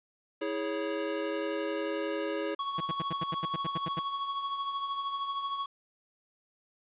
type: chord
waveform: square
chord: C# minor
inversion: first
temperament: equal with one note detuned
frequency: 324.3 / 415.3 / 554.4 Hz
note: E4 / G#4 / C#5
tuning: -28 / 0 / 0 cents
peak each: -36 dBFS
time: 0.41-2.55 s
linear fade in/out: 10 ms
type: tone with tremolo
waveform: square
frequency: 1111 Hz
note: C#6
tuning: 4 cents sharp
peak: -30 dBFS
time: 2.59-5.66 s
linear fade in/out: 5 ms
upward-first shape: triangle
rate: 13 Hz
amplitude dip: 55%
type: tone bursts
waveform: sawtooth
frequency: 164.81 Hz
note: E3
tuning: in tune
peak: -28 dBFS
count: 12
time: 2.78-3.993 s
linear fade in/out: 5 ms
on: 25 ms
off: 83 ms
effects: resampled to 8000 Hz + 10-bit